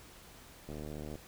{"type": "click train", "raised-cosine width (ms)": 2, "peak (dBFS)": -30, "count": 36, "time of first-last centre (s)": [0.69, 1.155], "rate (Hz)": 75.3, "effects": ["pink hiss -55 dBFS RMS until 1.27 s"]}